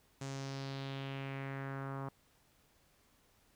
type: tone with low-pass filter sweep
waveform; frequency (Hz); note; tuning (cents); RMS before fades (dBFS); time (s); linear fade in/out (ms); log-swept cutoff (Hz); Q
sawtooth; 136.3; C#3; -29; -42; 0.21-2.09; 5; 7300 to 1100; 2.6
effects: pink hiss -70 dBFS RMS until 3.55 s